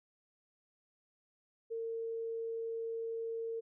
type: tone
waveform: sine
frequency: 455.5 Hz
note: A#4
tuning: 40 cents flat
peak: -36 dBFS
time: 1.7-3.61 s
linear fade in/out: 20 ms
effects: none